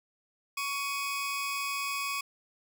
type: tone pair together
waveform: sawtooth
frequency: 1118.5 / 2511 Hz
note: C#6 / D#7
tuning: +15 / +15 cents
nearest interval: octave + major second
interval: 1400 cents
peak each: -30 / -31 dBFS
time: 0.57-2.21 s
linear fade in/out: 5 ms
effects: none